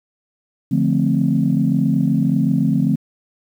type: chord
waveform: sine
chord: D minor seventh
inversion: none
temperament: equal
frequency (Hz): 146.83 / 174.61 / 220 / 261.6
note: D3 / F3 / A3 / C4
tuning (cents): 0 / 0 / 0 / 0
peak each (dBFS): -19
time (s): 0.71-2.96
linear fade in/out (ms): 10
effects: tanh soft clip ceiling -4 dBFS + 8-bit